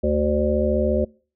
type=harmonic tone; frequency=74.3 Hz; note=D2; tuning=21 cents sharp; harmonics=1 / 3 / 5 / 7 / 8; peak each=-24 / -24 / -24 / -24 / -24 dBFS; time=0.03-1.05 s; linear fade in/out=10 ms; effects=noise-tail reverb RT60 0.4 s tail -25 dB re dry